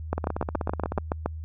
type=two click trains; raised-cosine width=1 ms; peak=-11 / -14 dBFS; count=9 / 14; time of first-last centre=0.13-1.26 / 0.18-0.982 s; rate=7.08 / 16.2 Hz; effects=added 79 Hz sine -33 dBFS peak until 1.44 s